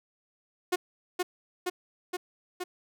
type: tone with echo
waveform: sawtooth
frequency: 361.1 Hz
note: F#4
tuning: 42 cents flat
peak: -20 dBFS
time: 0.72-0.76 s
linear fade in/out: 10 ms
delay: 470 ms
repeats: 4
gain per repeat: -2 dB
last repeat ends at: 2.64 s
effects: none